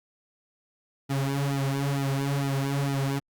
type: tone with flanger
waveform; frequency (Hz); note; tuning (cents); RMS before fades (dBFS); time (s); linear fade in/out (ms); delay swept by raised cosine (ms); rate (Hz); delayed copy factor
sawtooth; 138.59; C#3; 0; -27; 1.09-3.2; 20; 1.8 to 5.7; 2.2; -1
effects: Opus 48 kbps